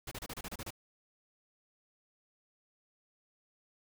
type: noise bursts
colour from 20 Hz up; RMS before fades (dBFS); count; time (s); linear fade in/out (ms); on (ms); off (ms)
pink; -42; 9; 0.07-0.706; 5; 44; 30
effects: none